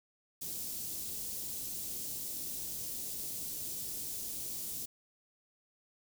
white band-stop noise, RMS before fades -40 dBFS, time 0.41-4.86 s, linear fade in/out 10 ms, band 370 to 5500 Hz, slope 12 dB/octave, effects none

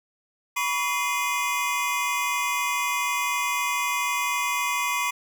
square tone cluster, 979 / 1131 / 2083 / 2460 Hz, B5 / C#6 / C7 / D#7, -15 / +34 / -8 / -20 cents, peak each -30 dBFS, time 0.56-5.11 s, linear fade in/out 10 ms, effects none

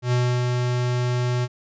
square tone with ADSR envelope, 123.47 Hz, B2, in tune, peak -18 dBFS, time 0.02-1.48 s, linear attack 100 ms, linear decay 300 ms, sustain -3 dB, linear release 44 ms, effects resampled to 16000 Hz

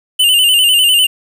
square tone with vibrato, 2909 Hz, F#7, 30 cents flat, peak -8 dBFS, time 0.19-1.07 s, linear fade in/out 10 ms, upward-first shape square, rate 10 Hz, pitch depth 63 cents each way, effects 7-bit

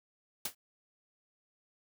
white noise with exponential decay, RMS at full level -30 dBFS, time 0.45-0.55 s, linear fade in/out 5 ms, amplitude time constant 21 ms, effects none

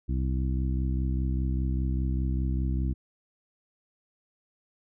harmonic tone, 65 Hz, C2, 11 cents flat, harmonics 1 / 2 / 3 / 4 / 5, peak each -26 / -32 / -36 / -38 / -40 dBFS, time 0.08-2.94 s, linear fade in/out 20 ms, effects none

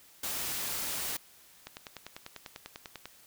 white noise, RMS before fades -35 dBFS, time 0.23-1.17 s, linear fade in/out 5 ms
click train, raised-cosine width 0.2 ms, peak -24 dBFS, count 15, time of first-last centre 1.67-3.056 s, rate 10.1 Hz
effects white hiss -58 dBFS RMS until 3.26 s

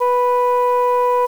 sine tone pair together, 492.5 / 987.3 Hz, B4 / B5, -5 / -1 cents, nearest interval octave, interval 1204 cents, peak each -14 dBFS, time 0-1.27 s, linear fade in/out 20 ms, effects tanh soft clip ceiling -9 dBFS + 7-bit

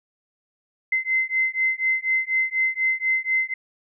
sine beating tone pair, 2062 / 2066.1 Hz, C7 / C7, -26 / -22 cents, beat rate 4.1 Hz, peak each -23 dBFS, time 0.92-3.54 s, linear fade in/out 5 ms, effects none

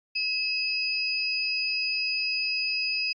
sine tone pair together, 2587 / 4952 Hz, E7 / D#8, -33 / -9 cents, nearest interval major seventh, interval 1124 cents, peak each -28 dBFS, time 0.15-3.13 s, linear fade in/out 10 ms, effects AAC 48 kbps

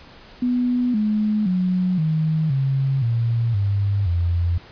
sine tone with pitch steps, 246.9 / 212.5 / 182.84 / 157.34 / 135.4 / 116.52 / 100.27 / 86.29 Hz, B3 / G#3 / F#3 / D#3 / C#3 / A#2 / G2 / F2, 0 / +40 / -20 / +20 / -40 / 0 / +40 / -20 cents, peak -17 dBFS, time 0.42-4.58 s, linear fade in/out 5 ms, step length 520 ms, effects pink hiss -45 dBFS RMS until 4.71 s + resampled to 11025 Hz

